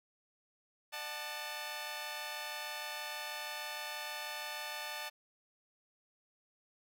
10% pulse chord, D major, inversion none, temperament equal with one note detuned, 602.1 / 740 / 880 Hz, D5 / F#5 / A5, +43 / 0 / 0 cents, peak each -37 / -39 / -34 dBFS, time 0.92-5.1 s, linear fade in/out 20 ms, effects none

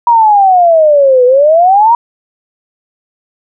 sine exponential two-way sweep, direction down then up, 963 to 489.4 to 963 Hz, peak -3 dBFS, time 0.07-1.95 s, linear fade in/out 2 ms, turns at 1.25 s, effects none

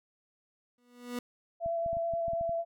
30% pulse tone with exponential growth, 244.1 Hz, B3, 20 cents flat, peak -29 dBFS, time 0.78-1.19 s, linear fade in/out 2 ms, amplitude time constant 89 ms
sine tone with vibrato, 672 Hz, E5, 33 cents sharp, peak -29 dBFS, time 1.6-2.65 s, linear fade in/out 50 ms, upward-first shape square, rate 9.1 Hz, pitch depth 10 cents each way
clicks, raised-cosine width 5 ms, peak -32 dBFS, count 9, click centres 1.661 / 1.862 / 1.931 / 1.969 / 2.137 / 2.282 / 2.334 / 2.411 / 2.494 s
effects none

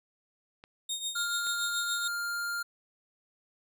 clicks, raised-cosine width 0.3 ms, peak -32 dBFS, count 2, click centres 0.639 / 1.469 s
25% pulse tone with tremolo, 3700 Hz, A#7, 14 cents flat, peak -26 dBFS, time 0.89-2.08 s, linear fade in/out 5 ms, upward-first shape triangle, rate 7 Hz, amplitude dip 75%
square tone, 1402 Hz, F6, 6 cents sharp, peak -32 dBFS, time 1.15-2.63 s, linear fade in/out 10 ms
effects none

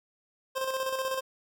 25% pulse tone with tremolo, 526 Hz, C5, 9 cents sharp, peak -24 dBFS, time 0.55-1.21 s, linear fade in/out 20 ms, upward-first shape square, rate 16 Hz, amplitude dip 45%, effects 11-bit

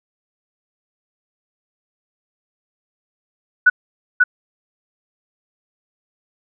sine tone with echo, 1480 Hz, F#6, in tune, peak -6 dBFS, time 3.66-3.7 s, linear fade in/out 10 ms, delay 540 ms, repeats 1, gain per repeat -2 dB, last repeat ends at 4.24 s, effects none

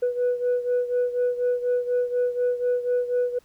sine beating tone pair, 491 / 495.1 Hz, B4 / B4, -10 / +4 cents, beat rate 4.1 Hz, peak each -21 / -25 dBFS, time 0.02-3.39 s, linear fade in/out 10 ms, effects tanh soft clip ceiling -17 dBFS + pink hiss -61 dBFS RMS until 3.44 s

